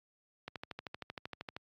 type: click train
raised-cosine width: 0.3 ms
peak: -25 dBFS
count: 15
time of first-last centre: 0.48-1.565 s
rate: 12.9 Hz
effects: high-pass 80 Hz 12 dB/octave + AAC 64 kbps